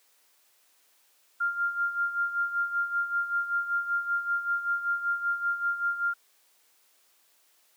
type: tone with tremolo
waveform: sine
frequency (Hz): 1396.9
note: F6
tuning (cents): 0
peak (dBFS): -23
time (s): 1.4-6.14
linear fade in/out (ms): 10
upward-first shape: sine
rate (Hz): 5.2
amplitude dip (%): 70
effects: white hiss -65 dBFS RMS until 7.76 s + high-pass 400 Hz 12 dB/octave